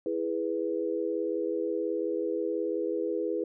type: chord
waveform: sine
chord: E major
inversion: none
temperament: equal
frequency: 329.6 / 415.3 / 493.9 Hz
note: E4 / G#4 / B4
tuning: 0 / 0 / 0 cents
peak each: -32 dBFS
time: 0.06-3.44 s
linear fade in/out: 2 ms
effects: none